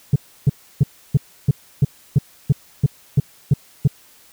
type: tone bursts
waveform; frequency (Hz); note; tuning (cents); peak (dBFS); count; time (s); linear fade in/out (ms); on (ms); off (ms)
sine; 140; C#3; +18; -6; 12; 0.13-3.876; 5; 28; 310
effects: tanh soft clip ceiling -8 dBFS + white hiss -50 dBFS RMS until 4.32 s